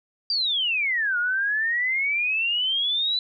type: exponential two-way sweep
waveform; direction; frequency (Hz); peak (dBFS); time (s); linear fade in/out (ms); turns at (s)
sine; down then up; 4800 to 1414 to 4019; -21; 0.3-3.19; 2; 1.18
effects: none